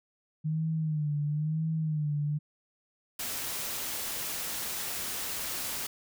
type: tone with vibrato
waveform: sine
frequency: 153.4 Hz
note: D#3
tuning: 24 cents flat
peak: -27 dBFS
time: 0.44-2.39 s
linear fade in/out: 20 ms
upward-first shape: sine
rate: 1 Hz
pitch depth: 77 cents each way
type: noise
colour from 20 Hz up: white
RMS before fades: -35 dBFS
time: 3.19-5.87 s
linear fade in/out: 5 ms
effects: none